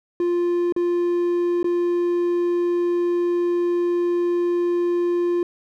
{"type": "tone with dropouts", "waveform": "triangle", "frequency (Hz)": 349.2, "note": "F4", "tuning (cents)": 0, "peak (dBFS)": -16, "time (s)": [0.2, 5.43], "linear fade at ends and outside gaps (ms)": 2, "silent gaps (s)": [[0.724, 0.763], [1.63, 1.643]], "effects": []}